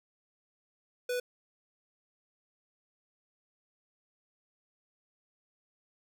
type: tone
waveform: square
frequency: 493.9 Hz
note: B4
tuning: in tune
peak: -31 dBFS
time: 1.09-1.2 s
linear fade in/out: 5 ms
effects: none